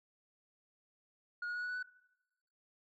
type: tone with pitch steps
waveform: sine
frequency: 1438 / 1448.8 / 1459.8 / 1470.8 / 1481.8 / 1493 Hz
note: F#6 / F#6 / F#6 / F#6 / F#6 / F#6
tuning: -50 / -37 / -24 / -11 / +2 / +15 cents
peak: -34 dBFS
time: 1.42-1.828 s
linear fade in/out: 5 ms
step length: 68 ms
effects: noise-tail reverb RT60 0.9 s tail -21 dB re dry + tanh soft clip ceiling -36 dBFS